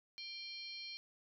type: harmonic tone with a mistuned harmonic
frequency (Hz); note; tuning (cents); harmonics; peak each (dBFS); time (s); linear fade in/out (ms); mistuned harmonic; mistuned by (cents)
790; G5; +13; 3 / 4 / 5 / 6 / 7; -51 / -54 / -47 / -57 / -57; 0.18-0.97; 0; 5; +120
effects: none